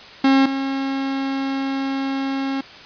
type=tone pair in turn; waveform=45% pulse; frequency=269.8 / 271 Hz; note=C#4 / C#4; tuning=-47 / -39 cents; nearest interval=unison; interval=8 cents; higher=second; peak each=-12 / -21 dBFS; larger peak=first; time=0.24-0.46 / 0.46-2.61 s; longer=second; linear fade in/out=5 ms; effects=white hiss -40 dBFS RMS until 2.85 s + resampled to 11025 Hz